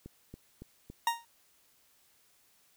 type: click train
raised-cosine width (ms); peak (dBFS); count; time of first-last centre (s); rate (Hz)
3; -32; 4; 0.06-0.9; 3.57
type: tone with exponential decay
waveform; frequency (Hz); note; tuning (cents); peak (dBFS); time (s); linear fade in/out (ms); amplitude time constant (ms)
40% pulse; 932.3; A#5; 0; -22; 1.07-1.25; 2; 39
effects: white hiss -67 dBFS RMS until 2.76 s